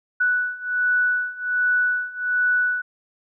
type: beating tone pair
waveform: sine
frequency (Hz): 1480 / 1481.3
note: F#6 / F#6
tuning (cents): 0 / +2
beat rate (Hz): 1.3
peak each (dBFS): -23 / -21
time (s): 0.2-2.82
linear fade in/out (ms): 10
effects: none